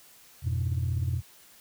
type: chord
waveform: sine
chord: F diminished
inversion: none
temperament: equal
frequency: 87.31 / 103.83 / 123.47 Hz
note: F2 / Ab2 / Cb3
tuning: 0 / 0 / 0 cents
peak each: -27 / -33 / -28 dBFS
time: 0.42-1.22 s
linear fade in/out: 50 ms
effects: tanh soft clip ceiling -21 dBFS + white hiss -55 dBFS RMS until 1.6 s